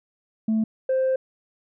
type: tone pair in turn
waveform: sine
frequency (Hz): 220 / 523.3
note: A3 / C5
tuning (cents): 0 / 0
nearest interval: octave + minor third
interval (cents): 1500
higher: second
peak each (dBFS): -17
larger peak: neither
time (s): 0.48-0.64 / 0.89-1.16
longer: second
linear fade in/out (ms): 5
effects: tanh soft clip ceiling -17 dBFS